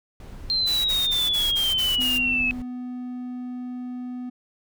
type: noise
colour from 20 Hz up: brown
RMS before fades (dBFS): -38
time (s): 0.2-2.62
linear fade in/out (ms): 2
type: exponential sweep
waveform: sine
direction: down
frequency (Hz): 4186 to 2566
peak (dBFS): -20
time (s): 0.5-2.51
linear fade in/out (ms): 0
type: noise bursts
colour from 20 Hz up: white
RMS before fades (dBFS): -33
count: 7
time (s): 0.66-2.188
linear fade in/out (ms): 20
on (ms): 190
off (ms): 33
type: tone with pitch glide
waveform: triangle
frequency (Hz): 251.3 to 248.8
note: B3 to B3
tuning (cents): +30 to +13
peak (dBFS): -28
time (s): 1.98-4.3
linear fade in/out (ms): 10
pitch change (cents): -17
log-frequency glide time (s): 2.26-2.43
effects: none